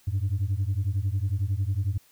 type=beating tone pair; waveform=sine; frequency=92.5 / 103.5 Hz; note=F#2 / G#2; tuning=0 / -5 cents; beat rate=11 Hz; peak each=-25 dBFS; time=0.07-1.98 s; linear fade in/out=10 ms; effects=tanh soft clip ceiling -20 dBFS + white hiss -60 dBFS RMS until 2.11 s